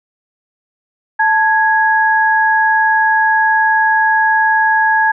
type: tone pair together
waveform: sine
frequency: 880 / 1661.2 Hz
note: A5 / G#6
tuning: 0 / 0 cents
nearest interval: major seventh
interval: 1100 cents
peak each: -12 dBFS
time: 1.19-5.12 s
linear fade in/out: 10 ms
effects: none